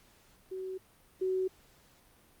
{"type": "tone pair in turn", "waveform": "sine", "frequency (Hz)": [376.3, 374.7], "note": ["F#4", "F#4"], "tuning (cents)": [29, 22], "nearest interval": "unison", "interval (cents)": 7, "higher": "first", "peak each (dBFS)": [-36, -28], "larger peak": "second", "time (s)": [[0.51, 0.78], [1.21, 1.48]], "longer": "neither", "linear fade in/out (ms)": 10, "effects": ["pink hiss -63 dBFS RMS until 2.4 s", "Opus 48 kbps"]}